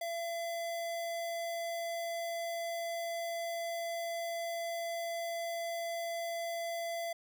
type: tone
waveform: square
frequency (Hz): 676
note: E5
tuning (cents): +43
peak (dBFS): -36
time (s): 0.01-7.13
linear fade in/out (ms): 5
effects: none